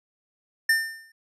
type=tone with exponential decay; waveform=square; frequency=1800 Hz; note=A6; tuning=39 cents sharp; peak=-16 dBFS; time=0.69-1.12 s; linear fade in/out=5 ms; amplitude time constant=93 ms; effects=resampled to 32000 Hz